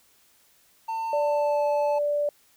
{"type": "tone with pitch glide", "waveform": "triangle", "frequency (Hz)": [899, 868.4], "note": ["A5", "A5"], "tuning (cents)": [37, -23], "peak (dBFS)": -25, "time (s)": [0.88, 1.99], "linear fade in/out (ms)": 10, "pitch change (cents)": -60, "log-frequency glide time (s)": [1.1, 1.66]}
{"type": "tone", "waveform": "sine", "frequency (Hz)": 585, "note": "D5", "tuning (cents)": -7, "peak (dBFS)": -22, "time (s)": [1.13, 2.29], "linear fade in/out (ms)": 2}
{"effects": ["white hiss -61 dBFS RMS until 2.56 s"]}